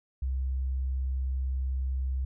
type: tone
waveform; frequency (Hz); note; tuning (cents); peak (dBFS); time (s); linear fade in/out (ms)
sine; 65.41; C2; 0; -27; 0.22-2.25; 5
effects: none